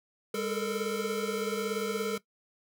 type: tone cluster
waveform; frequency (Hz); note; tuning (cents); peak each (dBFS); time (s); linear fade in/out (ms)
square; 202.3 / 430.9 / 447.6 / 468.6; G#3 / A4 / A4 / A#4; -45 / -36 / +30 / +9; -38 / -36 / -33 / -38; 0.34-2.18; 5
effects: noise-tail reverb RT60 0.1 s tail -17 dB re dry